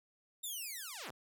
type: linear sweep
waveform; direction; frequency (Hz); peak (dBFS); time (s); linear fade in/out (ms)
5% pulse; down; 3715 to 69.3; -32; 0.43-1.11; 10
effects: none